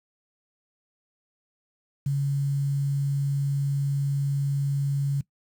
sine tone with quantisation, 140 Hz, C#3, 18 cents sharp, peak -22 dBFS, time 2.06-5.21 s, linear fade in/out 5 ms, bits 8, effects noise-tail reverb RT60 0.1 s tail -20 dB re dry

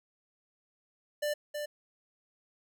square tone with echo, 592 Hz, D5, 14 cents sharp, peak -30 dBFS, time 1.22-1.34 s, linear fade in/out 10 ms, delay 320 ms, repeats 1, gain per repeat -5 dB, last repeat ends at 1.66 s, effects none

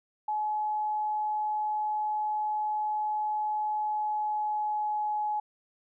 sine tone with pitch glide, 850 to 844.6 Hz, G#5 to G#5, +40 to +29 cents, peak -27 dBFS, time 0.28-5.4 s, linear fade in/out 5 ms, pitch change -11 cents, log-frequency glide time 3.77-5.23 s, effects none

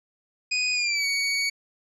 25% pulse tone with pitch glide, 2489 to 2243 Hz, D#7 to C#7, 0 to +20 cents, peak -19 dBFS, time 0.51-1.5 s, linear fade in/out 10 ms, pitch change -180 cents, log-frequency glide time 0.73-1.07 s, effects resampled to 24000 Hz

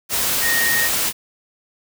sine tone in noise, 1859 Hz, A#6, 5 cents flat, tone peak -18 dBFS, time 0.41-0.9 s, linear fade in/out 50 ms, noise white, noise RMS -20 dBFS, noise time 0.09-1.13 s, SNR -1 dB, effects none

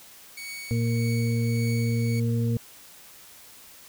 sawtooth tone with tremolo, 2235 Hz, C#7, 14 cents sharp, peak -31 dBFS, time 0.37-2.2 s, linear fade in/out 5 ms, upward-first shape triangle, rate 1.7 Hz, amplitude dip 50%
harmonic tone, 116.4 Hz, A#2, 2 cents flat, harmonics 1 / 2 / 4, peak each -23 / -28 / -34 dBFS, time 0.71-2.57 s, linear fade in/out 0 ms
effects white hiss -49 dBFS RMS until 3.88 s

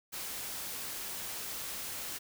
white noise, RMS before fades -40 dBFS, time 0.12-2.19 s, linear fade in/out 20 ms, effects none

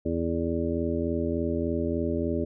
harmonic tone, 83.4 Hz, E2, 21 cents sharp, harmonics 1 / 2 / 3 / 4 / 5 / 7, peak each -32 / -36 / -30 / -31 / -32 / -34 dBFS, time 0.05-2.45 s, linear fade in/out 10 ms, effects none

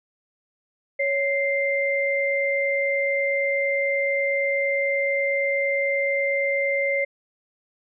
sine tone pair together, 555 / 2092 Hz, C#5 / C7, +2 / -1 cents, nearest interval octave + major seventh, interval 2297 cents, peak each -23 dBFS, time 0.99-7.05 s, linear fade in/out 10 ms, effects none

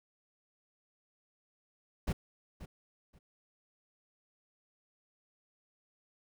brown noise with echo, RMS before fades -31 dBFS, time 2.07-2.13 s, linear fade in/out 10 ms, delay 530 ms, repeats 2, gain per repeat -14 dB, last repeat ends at 3.19 s, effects none

